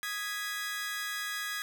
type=chord; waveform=sawtooth; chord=G# minor; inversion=second; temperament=equal; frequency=1244.5 / 1661.2 / 1975.5 Hz; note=D#6 / G#6 / B6; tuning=0 / 0 / 0 cents; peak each=-38 / -32 / -37 dBFS; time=0.03-1.62 s; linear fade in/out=0 ms; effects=none